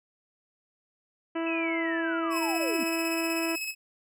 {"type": "harmonic tone", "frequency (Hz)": 329.6, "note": "E4", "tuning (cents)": 0, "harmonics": [1, 2, 3, 4, 5, 6, 7, 8, 9], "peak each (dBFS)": [-29, -35, -39, -41, -43, -45, -46, -47, -48], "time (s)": [1.35, 3.56], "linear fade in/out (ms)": 10}
{"type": "linear sweep", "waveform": "sine", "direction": "down", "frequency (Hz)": [2637, 216.3], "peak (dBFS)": -31, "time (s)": [1.46, 2.84], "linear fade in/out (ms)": 10}
{"type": "tone with tremolo", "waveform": "sawtooth", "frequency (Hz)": 2576, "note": "E7", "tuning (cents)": -41, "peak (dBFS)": -27, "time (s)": [2.3, 3.75], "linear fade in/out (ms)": 50, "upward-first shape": "square", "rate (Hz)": 16, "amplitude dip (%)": 35}
{"effects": []}